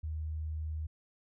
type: tone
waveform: sine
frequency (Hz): 78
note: D#2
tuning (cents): +5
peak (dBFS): -34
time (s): 0.03-0.87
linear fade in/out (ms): 10
effects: none